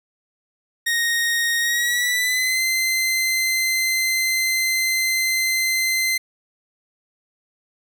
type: tone with pitch glide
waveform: sawtooth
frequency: 1864.7 to 2069 Hz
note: A#6 to C7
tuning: 0 to -20 cents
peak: -15 dBFS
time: 0.86-6.18 s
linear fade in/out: 10 ms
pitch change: +180 cents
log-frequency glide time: 1.59-2.62 s
effects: none